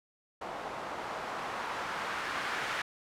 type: noise with low-pass filter sweep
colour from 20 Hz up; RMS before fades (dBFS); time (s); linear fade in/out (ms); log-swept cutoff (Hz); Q
blue; -37; 0.41-2.82; 5; 780 to 1600; 1.3
effects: none